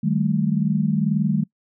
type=tone cluster; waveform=sine; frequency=155.5 / 194.1 / 216.1 Hz; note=D#3 / G3 / A3; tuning=-1 / -17 / -31 cents; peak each=-22 dBFS; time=0.03-1.44 s; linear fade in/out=10 ms; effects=noise-tail reverb RT60 0.1 s tail -24 dB re dry